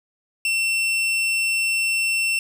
40% pulse tone, 2700 Hz, E7, 41 cents sharp, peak -18 dBFS, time 0.45-2.39 s, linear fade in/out 2 ms, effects none

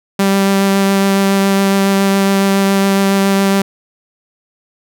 sawtooth tone with vibrato, 196 Hz, G3, in tune, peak -6 dBFS, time 0.19-3.62 s, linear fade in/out 5 ms, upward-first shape triangle, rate 7.2 Hz, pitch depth 11 cents each way, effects none

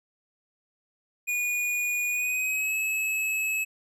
square tone with pitch glide, 2450 to 2584 Hz, D#7 to E7, -27 to -35 cents, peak -26 dBFS, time 1.27-3.65 s, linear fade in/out 20 ms, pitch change +92 cents, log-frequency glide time 2.09-2.75 s, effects none

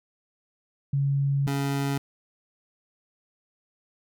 sine / 25% pulse tone pair in turn, 139.4 / 139.4 Hz, C#3 / C#3, +10 / +10 cents, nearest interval unison, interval 0 cents, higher neither, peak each -21 dBFS, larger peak neither, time 0.93-1.47 / 1.47-1.98 s, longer first, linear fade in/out 5 ms, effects none

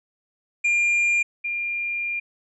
triangle / sine tone pair in turn, 2400 / 2400 Hz, D7 / D7, +37 / +37 cents, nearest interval unison, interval 0 cents, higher neither, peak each -16 / -24 dBFS, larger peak first, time 0.64-1.23 / 1.44-2.2 s, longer second, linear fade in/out 10 ms, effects resampled to 24000 Hz

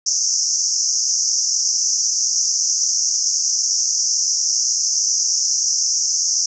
white band-pass noise, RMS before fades -19 dBFS, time 0.06-6.46 s, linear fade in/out 5 ms, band 5300 to 6500 Hz, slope 96 dB/octave, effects none

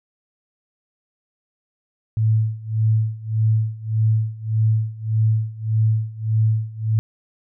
sine tone with tremolo, 110 Hz, A2, in tune, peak -13 dBFS, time 2.17-6.99 s, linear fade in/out 0 ms, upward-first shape sine, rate 1.7 Hz, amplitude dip 90%, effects none

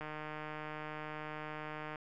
click train, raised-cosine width 0.5 ms, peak -28 dBFS, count 299, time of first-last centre 0.01-1.958 s, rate 153 Hz, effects none

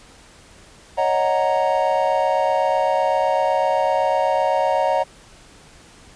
triangle chord, D# minor seventh, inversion third, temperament equal, 554.4 / 622.3 / 740 / 932.3 Hz, C#5 / D#5 / F#5 / A#5, 0 / 0 / 0 / 0 cents, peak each -20 dBFS, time 0.97-5.04 s, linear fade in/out 20 ms, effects pink hiss -47 dBFS RMS until 6.15 s + resampled to 22050 Hz

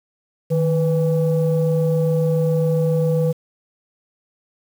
sine tone pair together, 156.1 / 495.6 Hz, D#3 / B4, +6 / +6 cents, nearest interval octave + minor sixth, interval 2000 cents, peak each -16 / -18 dBFS, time 0.5-3.33 s, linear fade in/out 20 ms, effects tanh soft clip ceiling -10 dBFS + 7-bit

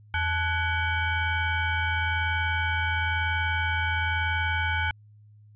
25% pulse ring-modulated tone, 784 Hz, G5, in tune, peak -17 dBFS, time 0.14-4.91 s, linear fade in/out 2 ms, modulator 700 Hz, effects added 105 Hz sine -50 dBFS peak until 5.55 s + resampled to 8000 Hz

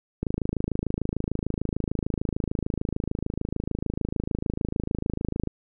click train, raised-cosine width 3 ms, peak -13 dBFS, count 141, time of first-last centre 0.23-5.473 s, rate 26.7 Hz, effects none

